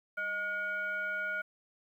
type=tone with frequency modulation; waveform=sine; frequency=1438 Hz; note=F#6; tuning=50 cents flat; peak=-32 dBFS; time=0.17-1.42 s; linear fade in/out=10 ms; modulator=815 Hz; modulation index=0.59; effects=11-bit